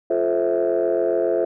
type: chord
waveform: sine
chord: F major seventh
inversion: none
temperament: just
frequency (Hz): 349.2 / 436.5 / 523.8 / 654.8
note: F4 / A4 / C5 / E5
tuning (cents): 0 / -14 / +2 / -12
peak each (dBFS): -22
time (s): 0.1-1.45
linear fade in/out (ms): 5
effects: tanh soft clip ceiling -11 dBFS